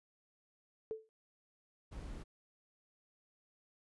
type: tone with exponential decay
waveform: sine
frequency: 440 Hz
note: A4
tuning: in tune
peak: -34 dBFS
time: 0.91-1.09 s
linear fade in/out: 0 ms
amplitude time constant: 37 ms
type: noise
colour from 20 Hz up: brown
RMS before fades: -46 dBFS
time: 1.91-2.24 s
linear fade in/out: 20 ms
effects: resampled to 24000 Hz